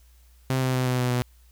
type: tone with pitch steps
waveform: sawtooth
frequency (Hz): 130.81 / 129.31 / 127.82 / 126.35 / 124.9 / 123.47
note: C3 / C3 / C3 / B2 / B2 / B2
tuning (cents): 0 / -20 / -40 / +40 / +20 / 0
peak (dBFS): -18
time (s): 0.5-1.22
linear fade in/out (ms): 0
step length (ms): 120
effects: added 60 Hz sine -52 dBFS peak until 1.51 s + white hiss -63 dBFS RMS until 1.51 s